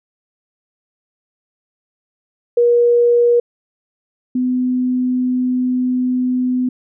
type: tone pair in turn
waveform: sine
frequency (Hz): 477.5 / 252.1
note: A#4 / B3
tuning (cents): +42 / +36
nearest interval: major seventh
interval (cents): 1106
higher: first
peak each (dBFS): -9 / -14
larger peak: first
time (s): 2.57-3.4 / 4.35-6.69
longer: second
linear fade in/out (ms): 5
effects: none